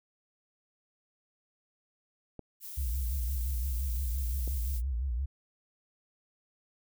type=clicks; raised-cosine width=2 ms; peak=-29 dBFS; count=2; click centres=2.393 / 4.477 s
type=noise; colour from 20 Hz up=violet; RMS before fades=-43 dBFS; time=2.6-4.82 s; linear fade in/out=50 ms
type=tone with vibrato; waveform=sine; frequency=63 Hz; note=B1; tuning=35 cents sharp; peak=-29 dBFS; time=2.77-5.26 s; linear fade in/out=10 ms; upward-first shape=sine; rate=5.8 Hz; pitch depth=170 cents each way
effects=none